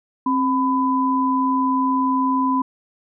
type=tone pair together; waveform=sine; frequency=265.3 / 1001.6 Hz; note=C4 / B5; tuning=+24 / +24 cents; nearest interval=octave + major seventh; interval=2300 cents; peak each=-19 dBFS; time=0.26-2.62 s; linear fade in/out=5 ms; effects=none